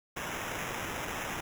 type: noise with sample-and-hold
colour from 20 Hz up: blue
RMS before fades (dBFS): -37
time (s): 0.16-1.41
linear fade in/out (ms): 10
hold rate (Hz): 4410
effects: none